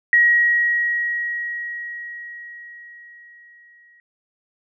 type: tone with exponential decay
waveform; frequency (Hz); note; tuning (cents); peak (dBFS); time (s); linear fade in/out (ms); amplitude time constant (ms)
sine; 1900; A#6; +33; -10; 0.13-4; 1; 840
effects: none